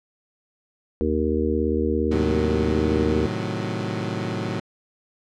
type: harmonic tone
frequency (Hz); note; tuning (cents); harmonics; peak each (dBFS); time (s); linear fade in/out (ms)
77.5; D#2; -6; 1 / 3 / 4 / 5 / 6; -26 / -26 / -26 / -26 / -26; 1.01-3.26; 0
type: chord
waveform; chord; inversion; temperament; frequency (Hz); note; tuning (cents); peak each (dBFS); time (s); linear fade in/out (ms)
20% pulse; A diminished seventh; none; equal; 110 / 130.81 / 155.56 / 185; A2 / C3 / Eb3 / Gb3; 0 / 0 / 0 / 0; -24 / -28 / -28 / -25; 2.11-4.6; 5
effects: low-pass 5000 Hz 12 dB/octave